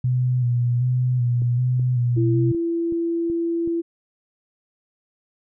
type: tone with vibrato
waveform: sine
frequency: 123.47 Hz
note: B2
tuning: in tune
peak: -17 dBFS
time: 0.04-2.52 s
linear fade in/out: 5 ms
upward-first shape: square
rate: 1.3 Hz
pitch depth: 32 cents each way
type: click train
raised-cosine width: 3 ms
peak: -24 dBFS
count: 7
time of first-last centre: 1.42-3.676 s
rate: 2.66 Hz
type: tone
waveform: sine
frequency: 336.2 Hz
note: E4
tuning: 34 cents sharp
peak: -20 dBFS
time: 2.16-3.82 s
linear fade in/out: 20 ms
effects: none